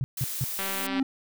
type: tone bursts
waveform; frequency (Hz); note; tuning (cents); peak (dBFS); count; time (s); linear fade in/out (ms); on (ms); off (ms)
sine; 130.81; C3; 0; -24; 3; 0.01-0.44; 0; 30; 170
type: noise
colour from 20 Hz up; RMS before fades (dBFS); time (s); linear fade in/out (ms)
blue; -33; 0.17-0.87; 5
type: click train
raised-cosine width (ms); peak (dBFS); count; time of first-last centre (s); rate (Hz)
0.3; -17; 80; 0.59-0.997; 194
type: tone with exponential growth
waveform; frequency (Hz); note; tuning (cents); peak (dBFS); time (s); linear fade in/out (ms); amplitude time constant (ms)
triangle; 267.3; C4; +37; -18; 0.61-1.03; 5; 90
effects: none